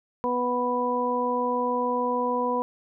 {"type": "harmonic tone", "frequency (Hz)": 246.7, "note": "B3", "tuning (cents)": -2, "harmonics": [1, 2, 3, 4], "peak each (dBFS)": [-30, -27, -35, -26], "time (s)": [0.24, 2.62], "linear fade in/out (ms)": 0, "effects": []}